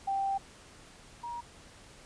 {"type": "tone pair in turn", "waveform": "sine", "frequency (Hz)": [784, 949], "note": ["G5", "A#5"], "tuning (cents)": [0, 31], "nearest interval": "minor third", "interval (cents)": 331, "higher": "second", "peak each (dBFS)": [-28, -36], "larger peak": "first", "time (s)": [[0.07, 0.38], [1.23, 1.41]], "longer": "first", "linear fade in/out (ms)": 10, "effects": ["pink hiss -54 dBFS RMS until 2.05 s", "resampled to 22050 Hz"]}